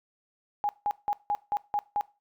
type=tone bursts; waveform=sine; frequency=824 Hz; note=G#5; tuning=14 cents flat; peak=-24 dBFS; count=7; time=0.64-2.01 s; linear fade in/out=0 ms; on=50 ms; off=170 ms; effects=noise-tail reverb RT60 0.3 s tail -20 dB re dry